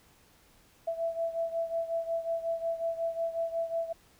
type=beating tone pair; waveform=sine; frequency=663 / 668.5 Hz; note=E5 / E5; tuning=+10 / +24 cents; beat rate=5.5 Hz; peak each=-31 / -35 dBFS; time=0.87-3.93 s; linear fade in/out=10 ms; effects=pink hiss -62 dBFS RMS until 4.19 s